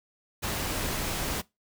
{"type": "noise", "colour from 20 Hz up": "pink", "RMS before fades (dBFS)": -31, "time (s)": [0.42, 1.42], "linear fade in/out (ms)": 20, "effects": ["noise-tail reverb RT60 0.2 s tail -21 dB re dry"]}